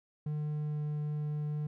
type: tone with pitch glide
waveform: triangle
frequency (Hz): 150.5 to 149.63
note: D3 to D3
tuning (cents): +43 to +33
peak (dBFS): -30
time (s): 0.26-1.67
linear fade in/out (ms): 5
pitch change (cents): -10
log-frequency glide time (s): 0.58-0.77
effects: none